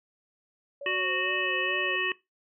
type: tone with vibrato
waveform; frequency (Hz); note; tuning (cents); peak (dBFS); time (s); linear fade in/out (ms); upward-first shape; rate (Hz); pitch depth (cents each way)
sine; 554.4; C#5; 0; -36; 0.81-1.96; 5; sine; 2.3; 100
type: harmonic tone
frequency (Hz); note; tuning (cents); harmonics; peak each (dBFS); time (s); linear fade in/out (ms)
370; F#4; 0; 1 / 3 / 5 / 7 / 8; -33 / -35 / -30 / -31 / -34; 0.86-2.12; 2
effects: noise-tail reverb RT60 0.2 s tail -19 dB re dry